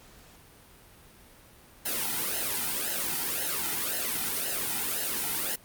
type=noise with flanger; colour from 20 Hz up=white; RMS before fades=-30 dBFS; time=1.85-5.56 s; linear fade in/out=10 ms; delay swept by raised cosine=0.85 to 1.83 ms; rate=1.9 Hz; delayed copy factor=-0.8; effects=pink hiss -54 dBFS RMS until 5.64 s + Opus 48 kbps